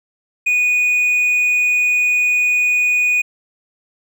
triangle tone, 2470 Hz, D#7, 13 cents flat, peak -11 dBFS, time 0.46-3.22 s, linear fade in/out 10 ms, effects none

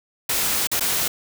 white noise with dropouts, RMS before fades -22 dBFS, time 0.29-1.08 s, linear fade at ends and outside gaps 5 ms, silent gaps 0.672-0.715 / 0.797-0.807 s, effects none

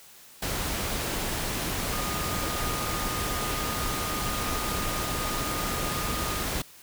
sine tone in noise, 1229 Hz, D#6, 22 cents flat, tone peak -35 dBFS, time 1.92-6.43 s, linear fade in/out 5 ms, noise pink, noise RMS -30 dBFS, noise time 0.42-6.62 s, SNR -8 dB, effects white hiss -51 dBFS RMS until 6.82 s

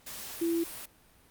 sine tone in noise, 335.3 Hz, E4, 30 cents sharp, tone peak -26 dBFS, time 0.41-0.64 s, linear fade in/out 10 ms, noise white, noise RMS -42 dBFS, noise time 0.06-0.86 s, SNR +13 dB, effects pink hiss -61 dBFS RMS until 1.3 s + Opus 48 kbps

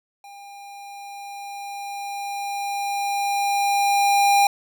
square tone with level ramp, 803 Hz, G5, 41 cents sharp, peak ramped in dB -41 to -14 dBFS, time 0.24-4.47 s, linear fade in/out 2 ms, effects none

